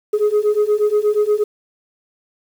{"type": "beating tone pair", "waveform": "sine", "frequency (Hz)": [415.3, 423.7], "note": ["G#4", "G#4"], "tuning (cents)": [0, 35], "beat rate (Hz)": 8.4, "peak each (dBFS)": [-15, -14], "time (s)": [0.13, 1.44], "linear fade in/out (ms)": 10, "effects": ["tanh soft clip ceiling -10 dBFS", "7-bit"]}